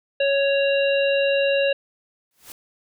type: harmonic tone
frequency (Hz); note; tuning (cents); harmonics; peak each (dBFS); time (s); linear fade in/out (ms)
555; C#5; +2; 1 / 3 / 5 / 7; -18 / -29 / -25 / -32; 0.2-1.73; 5
type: noise with exponential growth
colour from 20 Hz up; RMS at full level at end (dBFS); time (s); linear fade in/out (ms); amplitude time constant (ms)
white; -36; 2.31-2.52; 1; 45
effects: none